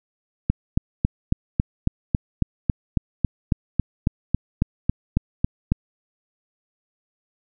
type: click train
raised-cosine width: 5 ms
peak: -5 dBFS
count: 20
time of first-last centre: 0.5-5.72 s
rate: 3.64 Hz
effects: none